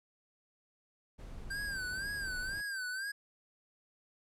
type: noise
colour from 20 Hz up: brown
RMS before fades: -46 dBFS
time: 1.18-2.62 s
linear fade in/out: 20 ms
type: tone with vibrato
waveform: square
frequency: 1568 Hz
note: G6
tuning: in tune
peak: -37 dBFS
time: 1.5-3.12 s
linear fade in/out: 10 ms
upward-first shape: sine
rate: 2 Hz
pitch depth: 100 cents each way
effects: low-pass 12000 Hz 12 dB/octave

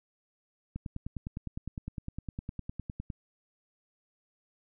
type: click train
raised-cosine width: 5 ms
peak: -24 dBFS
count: 24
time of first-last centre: 0.76-3.102 s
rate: 9.82 Hz
effects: none

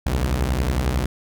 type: beating tone pair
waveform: sawtooth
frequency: 61.74 / 72.74 Hz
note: B1 / D2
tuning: 0 / -16 cents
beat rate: 11 Hz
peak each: -17 / -20 dBFS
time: 0.06-1.06 s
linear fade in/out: 5 ms
effects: none

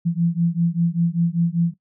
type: beating tone pair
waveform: sine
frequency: 167.2 / 172.3 Hz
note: E3 / F3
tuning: +25 / -23 cents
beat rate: 5.1 Hz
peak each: -20 dBFS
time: 0.05-1.74 s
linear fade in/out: 20 ms
effects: noise-tail reverb RT60 0.1 s tail -17 dB re dry

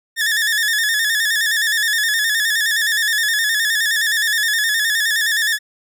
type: tone with vibrato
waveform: sawtooth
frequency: 1760 Hz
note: A6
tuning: in tune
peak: -12 dBFS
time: 0.16-5.59 s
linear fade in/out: 50 ms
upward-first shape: square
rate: 9.6 Hz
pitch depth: 61 cents each way
effects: none

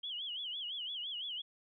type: tone with vibrato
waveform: sine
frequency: 3136 Hz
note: G7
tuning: in tune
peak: -38 dBFS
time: 0.03-1.42 s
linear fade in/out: 10 ms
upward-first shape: sine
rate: 5.9 Hz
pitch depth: 160 cents each way
effects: none

